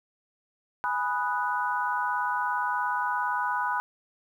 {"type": "chord", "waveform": "sine", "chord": "G# minor seventh", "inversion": "none", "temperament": "equal", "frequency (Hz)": [830.6, 987.8, 1244.5, 1480], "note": ["G#5", "B5", "D#6", "F#6"], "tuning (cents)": [0, 0, 0, 0], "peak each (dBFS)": [-33, -28, -34, -31], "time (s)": [0.84, 3.8], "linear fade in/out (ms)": 0, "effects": ["10-bit"]}